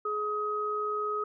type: tone pair together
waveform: sine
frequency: 421.3 / 1262.5 Hz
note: G#4 / D#6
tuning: +25 / +25 cents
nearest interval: octave + perfect fifth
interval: 1900 cents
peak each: -33 / -30 dBFS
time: 0.05-1.24 s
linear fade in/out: 5 ms
effects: none